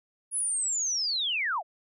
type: linear sweep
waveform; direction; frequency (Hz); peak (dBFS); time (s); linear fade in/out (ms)
sine; down; 10490 to 581; -26; 0.31-1.63; 50
effects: none